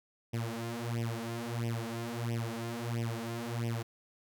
sawtooth tone with flanger, 116.54 Hz, A#2, in tune, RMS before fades -36 dBFS, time 0.33-3.83 s, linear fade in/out 10 ms, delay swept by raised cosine 0.35 to 5.75 ms, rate 1.5 Hz, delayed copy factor +1, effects none

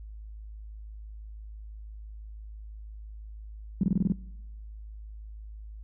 sine tone bursts, 190.9 Hz, G3, 46 cents flat, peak -20 dBFS, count 7, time 3.81-4.122 s, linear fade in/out 2 ms, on 24 ms, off 24 ms, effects noise-tail reverb RT60 1.0 s tail -23 dB re dry + added 53 Hz sine -40 dBFS peak until 5.83 s

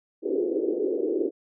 white band-pass noise, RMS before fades -26 dBFS, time 0.22-1.31 s, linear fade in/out 50 ms, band 310 to 450 Hz, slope 48 dB/octave, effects none

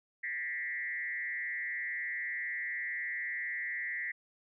sine tone with frequency modulation, 1939 Hz, B6, 32 cents flat, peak -34 dBFS, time 0.23-4.12 s, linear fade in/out 10 ms, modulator 151 Hz, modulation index 1.1, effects none

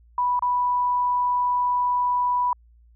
sine tone with dropouts, 985 Hz, B5, 5 cents flat, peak -19 dBFS, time 0.18-2.53 s, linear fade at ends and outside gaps 2 ms, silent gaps 0.393-0.423 s, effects added 58 Hz sine -51 dBFS peak until 2.95 s

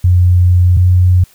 sine tone pair in turn, 89.5 / 90.54 Hz, F2 / F#2, +43 / -37 cents, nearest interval unison, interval 20 cents, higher second, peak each -5 dBFS, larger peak neither, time 0.04-0.77 / 0.77-1.24 s, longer first, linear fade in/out 5 ms, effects white hiss -47 dBFS RMS until 1.34 s

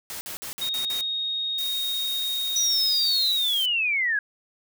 white noise bursts, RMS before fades -35 dBFS, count 6, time 0.1-1.01 s, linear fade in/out 0 ms, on 110 ms, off 50 ms
sine tone, 3732 Hz, A#7, 1 cent sharp, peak -25 dBFS, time 0.61-3.33 s, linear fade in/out 10 ms
blue noise, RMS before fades -35 dBFS, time 1.58-3.66 s, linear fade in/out 5 ms
sine linear sweep, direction down, 5920 to 1609 Hz, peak -21 dBFS, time 2.56-4.19 s, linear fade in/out 2 ms
effects none

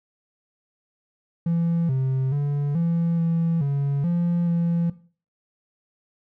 triangle tone with pitch steps, 168.5 / 131.9 / 143.8 / 168.4 / 166.5 / 140.6 / 172.5 / 169.9 Hz, E3 / C3 / D3 / E3 / E3 / C#3 / F3 / F3, +38 / +14 / -36 / +37 / +18 / +25 / -21 / -47 cents, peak -17 dBFS, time 1.46-4.9 s, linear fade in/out 5 ms, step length 430 ms, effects noise-tail reverb RT60 0.4 s tail -17 dB re dry + tanh soft clip ceiling -13 dBFS

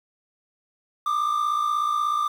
triangle tone pair together, 1188 / 1244.5 Hz, D6 / D#6, +20 / 0 cents, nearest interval minor second, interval 80 cents, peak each -20 / -27 dBFS, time 1.06-2.28 s, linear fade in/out 5 ms, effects 8-bit

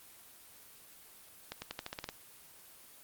accelerating click train, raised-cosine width 0.2 ms, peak -21 dBFS, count 9, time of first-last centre 1.52-2.09 s, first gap 100 ms, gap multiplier 0.9, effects white hiss -56 dBFS RMS until 3.03 s + Opus 24 kbps

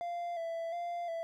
triangle tone with vibrato, 679 Hz, F5, 49 cents flat, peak -33 dBFS, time 0.01-1.23 s, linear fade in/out 0 ms, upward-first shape square, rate 1.4 Hz, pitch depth 37 cents each way, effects none

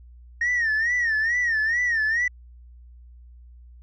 sine tone with vibrato, 1847 Hz, A#6, 16 cents flat, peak -18 dBFS, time 0.41-2.28 s, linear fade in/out 5 ms, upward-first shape sine, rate 2.3 Hz, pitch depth 120 cents each way, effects tanh soft clip ceiling -18 dBFS + added 60 Hz sine -44 dBFS peak until 3.82 s

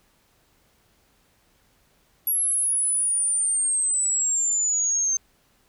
sine exponential sweep, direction down, 11390 to 6270 Hz, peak -20 dBFS, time 2.27-5.17 s, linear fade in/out 2 ms, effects pink hiss -63 dBFS RMS until 5.68 s

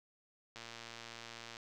click train, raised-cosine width 0.2 ms, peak -30 dBFS, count 118, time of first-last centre 0.56-1.569 s, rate 116 Hz, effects none

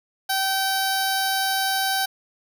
10% pulse tone with notch filter, 772 Hz, G5, 27 cents flat, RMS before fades -23 dBFS, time 0.29-2.06 s, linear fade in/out 10 ms, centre 2500 Hz, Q 1.3, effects none

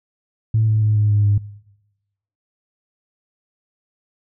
sine tone with pitch steps, 110.3 / 108.59 / 106.91 / 105.26 / 103.63 / 102.03 Hz, A2 / A2 / A2 / G#2 / G#2 / G#2, +5 / -22 / -49 / +24 / -3 / -30 cents, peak -12 dBFS, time 0.54-1.38 s, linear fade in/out 5 ms, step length 140 ms, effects noise-tail reverb RT60 1.0 s tail -22 dB re dry + tanh soft clip ceiling -8 dBFS

